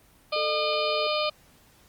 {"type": "harmonic tone", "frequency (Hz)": 607, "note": "D#5", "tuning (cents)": -43, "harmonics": [1, 2, 4, 5, 6, 7, 8], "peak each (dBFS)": [-27, -30, -33, -34, -35, -35, -36], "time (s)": [0.32, 1.3], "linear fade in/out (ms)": 10}
{"type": "tone", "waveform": "triangle", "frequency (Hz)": 440, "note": "A4", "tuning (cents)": 0, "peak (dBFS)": -31, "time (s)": [0.36, 1.07], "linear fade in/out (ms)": 2}
{"effects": ["pink hiss -58 dBFS RMS until 1.88 s", "Opus 32 kbps"]}